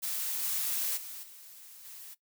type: noise with level steps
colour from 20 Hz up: blue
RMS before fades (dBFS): -34 / -32 / -43 / -51 / -47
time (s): 0.02-2.15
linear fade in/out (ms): 20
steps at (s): 0.42 / 0.96 / 1.22 / 1.84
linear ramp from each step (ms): 20
effects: noise-tail reverb RT60 0.1 s tail -17 dB re dry